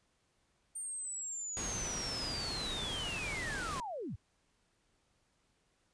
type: linear sweep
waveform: sine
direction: down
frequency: 8870 to 63.9 Hz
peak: -38 dBFS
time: 0.75-4.16 s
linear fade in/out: 10 ms
type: noise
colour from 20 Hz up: pink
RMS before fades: -41 dBFS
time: 1.57-3.8 s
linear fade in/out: 0 ms
effects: pink hiss -75 dBFS RMS until 5.93 s + resampled to 22050 Hz